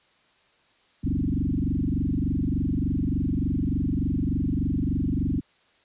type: tone with frequency modulation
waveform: sine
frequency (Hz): 171.1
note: F3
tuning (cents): -35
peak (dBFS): -22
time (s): 1.03-5.41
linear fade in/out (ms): 20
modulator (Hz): 23.4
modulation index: 5.3
effects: white hiss -62 dBFS RMS until 5.84 s + resampled to 8000 Hz